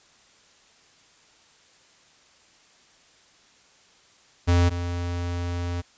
square tone pair in turn, 87.31 / 87.31 Hz, F2 / F2, 0 / 0 cents, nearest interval unison, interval 0 cents, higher neither, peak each -17 / -27 dBFS, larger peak first, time 4.47-4.7 / 4.7-5.82 s, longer second, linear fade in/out 20 ms, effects white hiss -57 dBFS RMS until 5.97 s + resampled to 16000 Hz

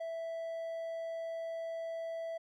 triangle tone, 659.3 Hz, E5, in tune, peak -35 dBFS, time 0-2.38 s, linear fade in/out 10 ms, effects none

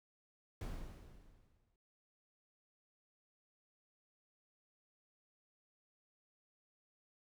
brown noise with exponential decay, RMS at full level -40 dBFS, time 0.61-1.76 s, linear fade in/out 2 ms, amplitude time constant 250 ms, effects none

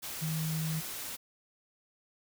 sine tone in noise, 158.4 Hz, D#3, 31 cents sharp, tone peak -31 dBFS, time 0.21-0.81 s, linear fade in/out 20 ms, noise white, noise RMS -40 dBFS, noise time 0.02-1.17 s, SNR +6 dB, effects none

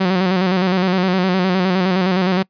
sawtooth tone with vibrato, 185 Hz, F#3, in tune, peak -10 dBFS, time 0-2.43 s, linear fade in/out 10 ms, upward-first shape square, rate 9.7 Hz, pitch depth 51 cents each way, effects noise-tail reverb RT60 0.1 s tail -24 dB re dry + resampled to 11025 Hz

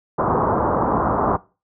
white low-pass noise, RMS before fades -19 dBFS, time 0.18-1.37 s, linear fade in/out 10 ms, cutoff 1200 Hz, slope 48 dB/octave, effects noise-tail reverb RT60 0.3 s tail -20 dB re dry + high-pass 60 Hz 12 dB/octave

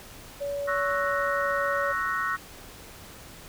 sine tone with pitch glide, 568 to 564.4 Hz, C#5 to C#5, +42 to +31 cents, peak -28 dBFS, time 0.4-1.93 s, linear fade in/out 20 ms, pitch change -11 cents, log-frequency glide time 0.81-1.48 s
sine chord, F# dominant seventh, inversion second, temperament equal, 1108.7 / 1318.5 / 1480 / 1864.7 Hz, C#6 / E6 / F#6 / A#6, 0 / 0 / 0 / 0 cents, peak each -31 dBFS, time 0.67-2.37 s, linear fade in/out 20 ms
effects pink hiss -46 dBFS RMS until 3.48 s

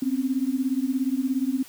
sine beating tone pair, 254.8 / 271.8 Hz, C4 / C#4, -46 / -34 cents, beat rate 17 Hz, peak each -25 dBFS, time 0.02-1.63 s, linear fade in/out 5 ms, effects white hiss -48 dBFS RMS until 1.68 s

